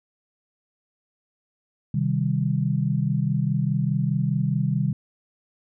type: chord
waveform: sine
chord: C minor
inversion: none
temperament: equal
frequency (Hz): 130.81 / 155.56 / 196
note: C3 / Eb3 / G3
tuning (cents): 0 / 0 / 0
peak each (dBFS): -24 / -24 / -26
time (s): 1.94-4.93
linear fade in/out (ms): 5
effects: none